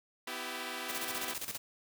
5% pulse chord, E minor, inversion second, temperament equal with one note detuned, 250.8 / 329.6 / 392 Hz, B3 / E4 / G4, +27 / 0 / 0 cents, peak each -31 dBFS, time 0.27-1.34 s, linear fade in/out 5 ms
white noise with tremolo, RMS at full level -38 dBFS, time 0.88-1.58 s, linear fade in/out 20 ms, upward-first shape square, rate 15 Hz, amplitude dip 70%
effects none

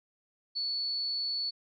sine tone, 4435 Hz, C#8, in tune, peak -30 dBFS, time 0.55-1.51 s, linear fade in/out 20 ms, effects none

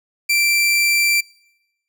sawtooth tone, 2349 Hz, D7, in tune, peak -11 dBFS, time 0.29-1.21 s, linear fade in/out 10 ms, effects noise-tail reverb RT60 0.9 s tail -24 dB re dry

